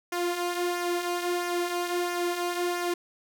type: tone with flanger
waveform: sawtooth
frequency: 351.4 Hz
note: F4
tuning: 11 cents sharp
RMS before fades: -29 dBFS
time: 0.12-2.94 s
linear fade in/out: 5 ms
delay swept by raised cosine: 0.24 to 3.44 ms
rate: 1.5 Hz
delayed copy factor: -0.5
effects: none